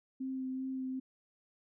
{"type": "tone with vibrato", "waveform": "sine", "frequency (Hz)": 261.6, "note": "C4", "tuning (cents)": 0, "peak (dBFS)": -35, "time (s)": [0.2, 1], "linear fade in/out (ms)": 10, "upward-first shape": "sine", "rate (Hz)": 2.6, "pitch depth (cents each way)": 14, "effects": []}